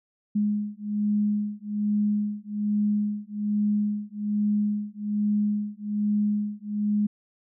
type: beating tone pair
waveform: sine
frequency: 207.7 / 208.9 Hz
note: G#3 / G#3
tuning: 0 / +10 cents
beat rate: 1.2 Hz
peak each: -26 dBFS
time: 0.35-7.07 s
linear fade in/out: 10 ms
effects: none